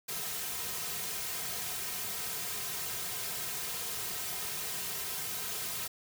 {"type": "noise with comb filter", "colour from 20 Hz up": "white", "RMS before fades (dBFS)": -37, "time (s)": [0.08, 5.88], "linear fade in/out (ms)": 10, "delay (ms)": 3.5, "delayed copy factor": -0.8, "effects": []}